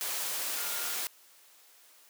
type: tone in noise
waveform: sine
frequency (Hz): 1412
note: F6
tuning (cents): +19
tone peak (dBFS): -44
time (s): 0.57-0.95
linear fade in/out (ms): 0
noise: white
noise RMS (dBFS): -34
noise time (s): 0.01-1.07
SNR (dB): -13
effects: white hiss -59 dBFS RMS until 2.09 s + high-pass 400 Hz 12 dB/octave